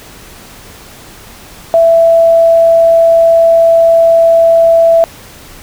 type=tone; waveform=sine; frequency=664 Hz; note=E5; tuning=12 cents sharp; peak=-3 dBFS; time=1.74-5.04 s; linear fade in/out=0 ms; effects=pink hiss -34 dBFS RMS until 5.62 s